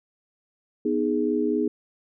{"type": "chord", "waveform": "sine", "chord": "G# minor", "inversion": "first", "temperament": "equal", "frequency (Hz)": [246.9, 311.1, 415.3], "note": ["B3", "D#4", "G#4"], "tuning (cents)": [0, 0, 0], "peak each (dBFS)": [-26, -25, -25], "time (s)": [0.85, 1.68], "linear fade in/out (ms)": 5, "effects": []}